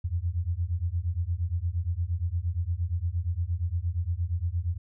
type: beating tone pair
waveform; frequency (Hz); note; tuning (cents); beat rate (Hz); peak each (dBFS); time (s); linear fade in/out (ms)
sine; 82.41 / 91.01; E2 / F#2; 0 / -28; 8.6; -29; 0.04-4.78; 10
effects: none